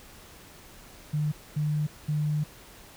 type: tone bursts at uneven times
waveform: sine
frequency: 150.3 Hz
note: D3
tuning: 40 cents sharp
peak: -24 dBFS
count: 3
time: 1.13-1.32 / 1.56-1.87 / 2.08-2.44 s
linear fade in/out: 10 ms
effects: pink hiss -50 dBFS RMS until 2.96 s